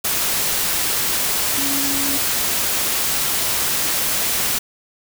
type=tone in noise; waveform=sine; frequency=277.2 Hz; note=C#4; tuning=in tune; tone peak=-26 dBFS; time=1.57-2.18 s; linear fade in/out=10 ms; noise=white; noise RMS=-20 dBFS; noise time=0.04-4.59 s; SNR=-9 dB; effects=none